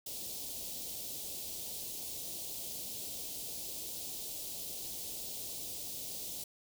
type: band-stop noise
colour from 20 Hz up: white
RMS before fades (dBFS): -42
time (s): 0.06-6.44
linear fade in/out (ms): 5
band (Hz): 690 to 3200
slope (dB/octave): 24
effects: none